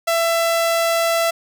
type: tone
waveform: sawtooth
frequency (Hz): 668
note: E5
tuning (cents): +23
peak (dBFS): -12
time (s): 0.07-1.31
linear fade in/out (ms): 10
effects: none